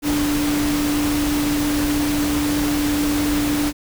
sine tone in noise, 293.7 Hz, D4, in tune, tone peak -18 dBFS, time 0.02-3.73 s, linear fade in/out 50 ms, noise pink, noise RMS -25 dBFS, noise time 0.02-3.73 s, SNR +4 dB, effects none

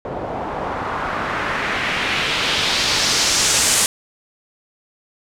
white noise with low-pass filter sweep, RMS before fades -20 dBFS, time 0.05-3.86 s, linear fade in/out 0 ms, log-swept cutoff 610 to 8900 Hz, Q 1.6, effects none

